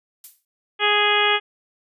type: noise with exponential decay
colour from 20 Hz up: violet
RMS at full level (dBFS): -33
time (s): 0.24-0.45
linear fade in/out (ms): 2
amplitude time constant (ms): 44
type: harmonic tone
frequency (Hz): 415.3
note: G#4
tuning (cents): 0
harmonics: 1 / 2 / 3 / 4 / 5 / 6 / 7 / 8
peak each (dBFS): -24 / -24 / -24 / -24 / -24 / -24 / -24 / -24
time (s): 0.79-1.4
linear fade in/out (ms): 50
effects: resampled to 32000 Hz